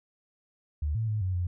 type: tone with pitch steps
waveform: sine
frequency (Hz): 74.5 / 111.8 / 107.2 / 92.9 / 88.9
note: D2 / A2 / A2 / F#2 / F2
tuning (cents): +25 / +28 / -45 / +7 / +31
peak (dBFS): -26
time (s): 0.82-1.47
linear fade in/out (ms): 5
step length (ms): 130
effects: none